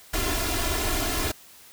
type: noise with comb filter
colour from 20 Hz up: pink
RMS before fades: -26 dBFS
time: 0.13-1.32 s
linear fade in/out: 10 ms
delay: 2.9 ms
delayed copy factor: +0.85
effects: white hiss -50 dBFS RMS until 1.72 s